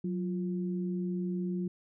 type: tone pair together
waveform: sine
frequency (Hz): 183.02 / 349.2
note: F#3 / F4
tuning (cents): -19 / 0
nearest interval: major seventh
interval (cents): 1119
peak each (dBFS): -31 / -38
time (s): 0.04-1.68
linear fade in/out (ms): 5
effects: none